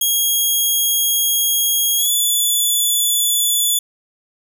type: tone with pitch glide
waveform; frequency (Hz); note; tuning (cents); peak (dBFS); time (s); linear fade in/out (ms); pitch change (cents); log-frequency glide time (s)
5% pulse; 3284 to 3455; G#7 to A7; -20 to -32; -7; 0.01-3.79; 5; +88; 1.97-2.12
effects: none